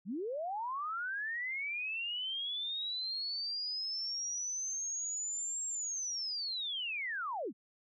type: linear two-way sweep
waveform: sine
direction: up then down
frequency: 163.7 to 7540 to 163.7 Hz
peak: -35 dBFS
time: 0.05-7.53 s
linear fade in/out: 50 ms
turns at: 5.66 s
effects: none